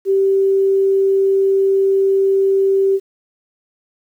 sine tone, 389.1 Hz, G4, 13 cents flat, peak -11 dBFS, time 0.05-3 s, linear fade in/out 50 ms, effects 8-bit

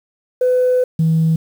sine tone pair in turn, 503 / 161.48 Hz, B4 / E3, +32 / -35 cents, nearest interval octave + minor sixth, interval 1967 cents, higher first, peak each -10 dBFS, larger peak neither, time 0.41-0.84 / 0.99-1.36 s, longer first, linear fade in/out 5 ms, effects tanh soft clip ceiling -8 dBFS + 7-bit

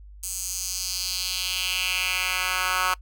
10% pulse tone with high-pass filter sweep, 184.2 Hz, F#3, 7 cents flat, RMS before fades -27 dBFS, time 0.23-2.94 s, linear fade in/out 2 ms, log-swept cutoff 7900 to 1300 Hz, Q 2.3, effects noise-tail reverb RT60 0.1 s tail -23 dB re dry + added 50 Hz sine -42 dBFS peak until 3.01 s

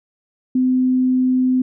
sine tone, 255.7 Hz, C4, 40 cents flat, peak -13 dBFS, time 0.55-1.62 s, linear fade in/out 5 ms, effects none

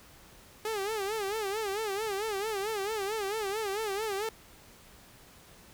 sawtooth tone with vibrato, 415.3 Hz, G#4, in tune, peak -27 dBFS, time 0.65-4.29 s, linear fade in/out 2 ms, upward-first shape sine, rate 4.5 Hz, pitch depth 130 cents each way, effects pink hiss -55 dBFS RMS until 5.73 s

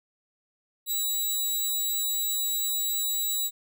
10% pulse tone, 3899 Hz, B7, 23 cents flat, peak -18 dBFS, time 0.86-3.51 s, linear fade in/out 50 ms, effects none

